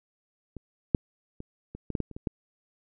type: clicks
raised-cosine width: 3 ms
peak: -26 / -7 / -26 / -26 / -21 / -15 / -16 / -30 / -25 / -15 dBFS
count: 10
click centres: 0.567 / 0.948 / 1.404 / 1.75 / 1.903 / 1.952 / 2.003 / 2.113 / 2.165 / 2.272 s
effects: none